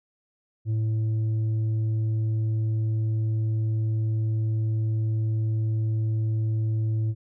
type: tone with tanh clipping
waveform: sine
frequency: 110 Hz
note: A2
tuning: in tune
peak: -23 dBFS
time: 0.65-7.15 s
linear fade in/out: 50 ms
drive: 4 dB
effects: none